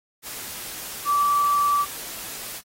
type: tone in noise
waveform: sine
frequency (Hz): 1158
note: D6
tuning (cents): -25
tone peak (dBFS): -17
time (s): 1.05-1.86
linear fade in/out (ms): 50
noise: white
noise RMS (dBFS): -35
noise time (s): 0.22-2.62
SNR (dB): +15
effects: AAC 48 kbps